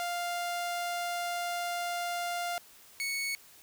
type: tone pair in turn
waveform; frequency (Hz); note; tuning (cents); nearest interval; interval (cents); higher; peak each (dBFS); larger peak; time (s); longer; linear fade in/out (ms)
sawtooth; 699 / 2215; F5 / C#7; +1 / -2; octave + minor sixth; 1997; second; -28; neither; 0-2.58 / 3-3.35; first; 0
effects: white hiss -56 dBFS RMS until 3.62 s